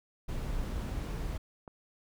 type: noise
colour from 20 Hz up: brown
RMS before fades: -35 dBFS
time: 0.28-1.38 s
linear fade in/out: 10 ms
type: click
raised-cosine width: 1 ms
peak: -31 dBFS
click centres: 1.678 s
effects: none